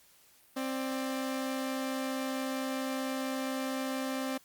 sawtooth tone pair together, 263.3 / 591 Hz, C4 / D5, +11 / +11 cents, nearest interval octave + major second, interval 1400 cents, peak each -29 / -36 dBFS, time 0.56-4.38 s, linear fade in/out 10 ms, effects white hiss -62 dBFS RMS until 4.44 s + Opus 48 kbps

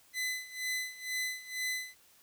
sawtooth tone with tremolo, 2015 Hz, B6, 34 cents sharp, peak -28 dBFS, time 0.13-1.95 s, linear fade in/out 50 ms, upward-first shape sine, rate 2.1 Hz, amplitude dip 85%, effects white hiss -63 dBFS RMS until 2.22 s

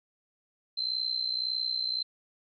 sine tone with amplitude modulation, 4100 Hz, C8, 36 cents flat, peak -25 dBFS, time 0.77-2.03 s, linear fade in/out 10 ms, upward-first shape sine, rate 61.8 Hz, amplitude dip 75%, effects none

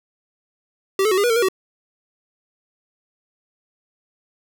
square tone with pitch steps, 387.5 / 433.4 / 372.7 / 405.5 / 483.4 / 452.3 / 475.6 / 378.9 Hz, G4 / A4 / F#4 / G#4 / B4 / A4 / A#4 / F#4, -20 / -26 / +13 / -41 / -37 / +48 / +35 / +41 cents, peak -16 dBFS, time 0.99-1.486 s, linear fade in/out 2 ms, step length 62 ms, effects none

